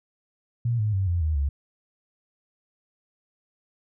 sine tone with pitch steps, 118.4 / 106.71 / 96.17 / 86.67 / 78.11 / 70.4 Hz, A#2 / G#2 / G2 / F2 / D#2 / C#2, +27 / +47 / -33 / -13 / +7 / +27 cents, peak -21 dBFS, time 0.65-1.49 s, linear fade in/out 5 ms, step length 140 ms, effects none

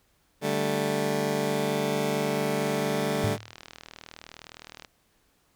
15% pulse chord, D suspended fourth, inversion none, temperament just, 146.83 / 195.78 / 220.2 Hz, D3 / G3 / A3, 0 / -2 / +2 cents, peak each -24 dBFS, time 0.41-3.38 s, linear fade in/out 50 ms
click train, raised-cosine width 0.2 ms, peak -24 dBFS, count 89, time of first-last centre 2.62-4.848 s, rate 39.5 Hz
sine tone with exponential decay, 106.9 Hz, A2, 49 cents flat, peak -22 dBFS, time 3.24-3.55 s, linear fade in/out 0 ms, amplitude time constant 67 ms
effects pink hiss -67 dBFS RMS until 5.55 s

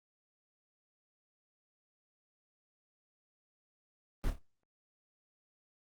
brown noise with echo, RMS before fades -31 dBFS, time 4.24-4.3 s, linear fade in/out 0 ms, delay 28 ms, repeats 3, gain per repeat -8 dB, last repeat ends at 4.384 s, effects noise-tail reverb RT60 0.3 s tail -22 dB re dry + Opus 24 kbps

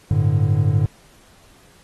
triangle chord, G suspended second, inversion none, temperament just, 98 / 110.25 / 147 Hz, G2 / A2 / D3, 0 / +4 / +2 cents, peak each -17 dBFS, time 0.11-0.86 s, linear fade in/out 0 ms, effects pink hiss -52 dBFS RMS until 1.83 s + AAC 32 kbps

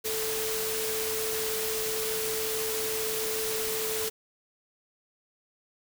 sine tone in noise, 439.6 Hz, A4, 2 cents flat, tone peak -32 dBFS, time 0.04-4.1 s, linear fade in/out 20 ms, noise white, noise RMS -32 dBFS, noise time 0.04-4.1 s, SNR -3 dB, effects none

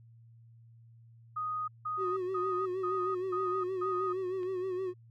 sine tone bursts, 1244.5 Hz, D#6, in tune, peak -32 dBFS, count 6, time 1.36-4.13 s, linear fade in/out 10 ms, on 320 ms, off 170 ms
triangle tone with vibrato, 371.4 Hz, F#4, 7 cents sharp, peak -30 dBFS, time 1.97-4.94 s, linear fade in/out 50 ms, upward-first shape sine, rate 6.4 Hz, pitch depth 58 cents each way
click, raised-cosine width 0.3 ms, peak -39 dBFS, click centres 4.432 s
effects added 115 Hz sine -54 dBFS peak until 5.1 s

